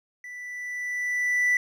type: tone with level ramp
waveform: triangle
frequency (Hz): 1975.5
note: B6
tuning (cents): 0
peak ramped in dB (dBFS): -36 to -16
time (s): 0.24-1.57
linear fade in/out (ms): 2
effects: tanh soft clip ceiling -12 dBFS